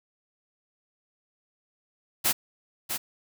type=noise with echo; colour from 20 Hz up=white; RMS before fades=-23 dBFS; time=2.24-2.33 s; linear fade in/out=20 ms; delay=650 ms; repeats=1; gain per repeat=-7 dB; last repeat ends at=2.98 s; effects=none